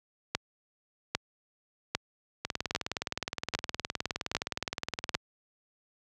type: two click trains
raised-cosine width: 0.2 ms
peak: -9 / -14 dBFS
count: 7 / 53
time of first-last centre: 0.35-5.15 / 2.45-5.144 s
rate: 1.25 / 19.3 Hz
effects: high-pass 60 Hz 12 dB/octave